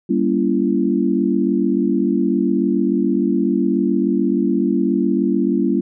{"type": "chord", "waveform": "sine", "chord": "G diminished seventh", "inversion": "none", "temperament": "just", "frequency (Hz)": [196, 235.2, 282.2, 338.7], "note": ["G3", "Bb3", "Db4", "Fb4"], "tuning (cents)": [0, 16, 31, 47], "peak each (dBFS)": -20, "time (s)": [0.09, 5.81], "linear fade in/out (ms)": 10, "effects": []}